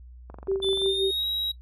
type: click train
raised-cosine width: 1 ms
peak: -28 dBFS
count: 14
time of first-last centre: 0.3-0.86 s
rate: 23.2 Hz
type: tone with tremolo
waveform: sine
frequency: 387.4 Hz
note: G4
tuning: 20 cents flat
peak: -21 dBFS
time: 0.48-1.11 s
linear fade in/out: 5 ms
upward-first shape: sine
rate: 5.7 Hz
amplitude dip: 70%
type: tone with pitch glide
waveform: triangle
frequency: 3520 to 3839 Hz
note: A7 to B7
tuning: 0 to -50 cents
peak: -24 dBFS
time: 0.62-1.52 s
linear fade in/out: 10 ms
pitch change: +150 cents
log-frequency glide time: 0.73-1.27 s
effects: noise-tail reverb RT60 0.1 s tail -20 dB re dry + added 61 Hz sine -43 dBFS peak until 1.61 s